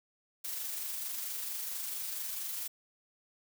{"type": "noise with amplitude modulation", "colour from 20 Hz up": "blue", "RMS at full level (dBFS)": -37, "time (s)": [0.44, 2.68], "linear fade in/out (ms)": 10, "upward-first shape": "sine", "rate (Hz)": 24.4, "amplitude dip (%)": 30, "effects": []}